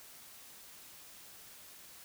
silence, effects white hiss -54 dBFS RMS until 2.04 s

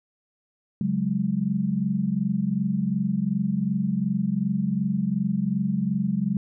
sine chord, C# suspended fourth, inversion none, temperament equal, 138.59 / 185 / 207.7 Hz, C#3 / F#3 / G#3, 0 / 0 / 0 cents, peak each -30 / -25 / -25 dBFS, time 0.81-6.37 s, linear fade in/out 2 ms, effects none

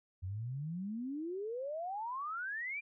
sine exponential sweep, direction up, 88 to 2422 Hz, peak -37 dBFS, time 0.22-2.81 s, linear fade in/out 20 ms, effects none

